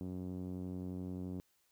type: tone with low-pass filter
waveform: 5% pulse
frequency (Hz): 91.5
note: F#2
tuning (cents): -19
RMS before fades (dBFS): -42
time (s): 0.01-1.4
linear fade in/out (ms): 0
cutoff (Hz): 240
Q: 1.5
effects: white hiss -75 dBFS RMS until 1.71 s